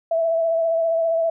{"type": "tone with vibrato", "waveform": "sine", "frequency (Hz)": 659.3, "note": "E5", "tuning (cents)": 0, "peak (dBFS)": -17, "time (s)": [0.11, 1.3], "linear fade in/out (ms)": 5, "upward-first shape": "triangle", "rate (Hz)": 15, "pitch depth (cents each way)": 30, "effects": []}